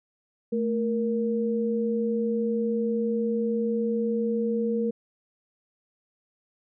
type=tone pair together; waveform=sine; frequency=220.9 / 468.5 Hz; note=A3 / A#4; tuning=+7 / +9 cents; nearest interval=octave + minor second; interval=1302 cents; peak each=-26 dBFS; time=0.52-4.91 s; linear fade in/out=10 ms; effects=none